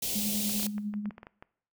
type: band-stop noise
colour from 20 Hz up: white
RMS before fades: -32 dBFS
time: 0.02-0.67 s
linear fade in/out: 5 ms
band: 670 to 2700 Hz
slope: 24 dB/octave
type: tone with tremolo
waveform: sine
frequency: 207.7 Hz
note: G#3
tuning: in tune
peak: -29 dBFS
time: 0.15-1.1 s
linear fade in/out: 10 ms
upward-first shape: sine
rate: 10 Hz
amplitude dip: 50%
type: clicks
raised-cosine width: 0.5 ms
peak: -30 dBFS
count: 12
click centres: 0.495 / 0.597 / 0.631 / 0.667 / 0.781 / 0.939 / 1.057 / 1.108 / 1.181 / 1.231 / 1.269 / 1.425 s
effects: noise-tail reverb RT60 0.6 s tail -21 dB re dry